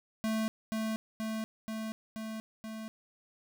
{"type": "tone with echo", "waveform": "square", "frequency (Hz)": 220, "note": "A3", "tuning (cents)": 0, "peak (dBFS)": -30, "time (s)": [0.24, 0.48], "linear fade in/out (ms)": 0, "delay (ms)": 480, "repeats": 5, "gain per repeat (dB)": -2, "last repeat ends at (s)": 2.88, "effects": []}